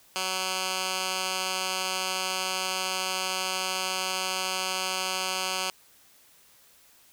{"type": "tone with band-pass filter", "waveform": "10% pulse", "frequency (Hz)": 186.9, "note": "F#3", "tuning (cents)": 18, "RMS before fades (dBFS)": -30, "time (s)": [0.16, 5.7], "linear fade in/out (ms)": 0, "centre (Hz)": 4900, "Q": 0.61, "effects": ["white hiss -58 dBFS RMS until 7.12 s"]}